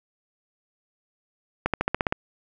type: accelerating click train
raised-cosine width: 0.5 ms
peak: -7 dBFS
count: 8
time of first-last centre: 1.66-2.125 s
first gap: 77 ms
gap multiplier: 0.95
effects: none